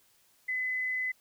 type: tone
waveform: sine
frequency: 2018 Hz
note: B6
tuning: 37 cents sharp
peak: -29 dBFS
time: 0.48-1.12 s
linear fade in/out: 10 ms
effects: white hiss -66 dBFS RMS until 1.2 s